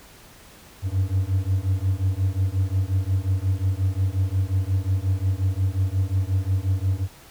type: beating tone pair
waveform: triangle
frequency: 92.5 / 98.1 Hz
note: F#2 / G2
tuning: 0 / +2 cents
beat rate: 5.6 Hz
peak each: -21 dBFS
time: 0.82-7.08 s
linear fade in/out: 50 ms
effects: pink hiss -48 dBFS RMS until 7.3 s